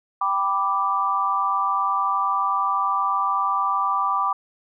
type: chord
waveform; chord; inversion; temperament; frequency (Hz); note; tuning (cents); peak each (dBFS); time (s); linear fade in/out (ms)
sine; G major; none; equal; 784 / 987.8 / 1174.7; G5 / B5 / D6; 0 / 0 / 0; -27 / -25 / -21; 0.21-4.33; 5
effects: none